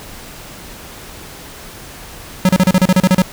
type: tone bursts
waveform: square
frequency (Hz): 185.1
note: F#3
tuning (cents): +1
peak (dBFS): -8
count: 11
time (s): 2.45-3.22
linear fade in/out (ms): 2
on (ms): 40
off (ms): 33
effects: pink hiss -34 dBFS RMS until 3.32 s